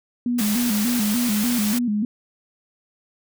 sine tone with vibrato, 225.1 Hz, A3, 40 cents sharp, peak -19 dBFS, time 0.26-2.05 s, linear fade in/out 2 ms, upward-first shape square, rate 3.4 Hz, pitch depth 130 cents each way
white noise, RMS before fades -27 dBFS, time 0.38-1.79 s, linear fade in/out 10 ms
effects none

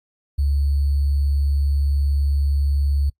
sine tone with sample-and-hold, 70.6 Hz, C#2, 32 cents sharp, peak -16 dBFS, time 0.38-3.1 s, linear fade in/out 10 ms, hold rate 4410 Hz, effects noise-tail reverb RT60 0.1 s tail -25 dB re dry + AAC 64 kbps

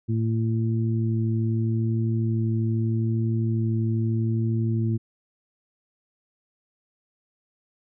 harmonic tone, 112.6 Hz, A2, 40 cents sharp, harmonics 1 / 2 / 3, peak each -22 / -28 / -32 dBFS, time 0.08-4.98 s, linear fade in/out 20 ms, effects none

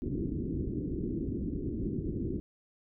white low-pass noise, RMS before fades -34 dBFS, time 0.02-2.4 s, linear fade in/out 0 ms, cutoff 370 Hz, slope 48 dB/octave, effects none

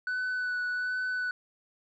sine tone with vibrato, 1491 Hz, F#6, 13 cents sharp, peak -26 dBFS, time 0.07-1.31 s, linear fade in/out 2 ms, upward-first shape sine, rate 1.3 Hz, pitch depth 16 cents each way, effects tanh soft clip ceiling -28 dBFS

